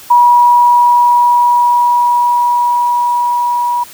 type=tone with level ramp; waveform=sine; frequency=966 Hz; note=B5; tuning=39 cents flat; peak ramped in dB=-3 to -11 dBFS; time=0.1-3.84 s; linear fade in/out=10 ms; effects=white hiss -35 dBFS RMS until 3.93 s